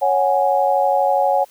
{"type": "chord", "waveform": "sine", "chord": "C# suspended fourth", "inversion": "none", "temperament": "just", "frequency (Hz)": [554.4, 739.2, 831.5], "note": ["C#5", "F#5", "G#5"], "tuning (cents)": [0, -2, 2], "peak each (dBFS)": -18, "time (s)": [0.01, 1.45], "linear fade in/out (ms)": 20, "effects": ["white hiss -51 dBFS RMS until 1.5 s"]}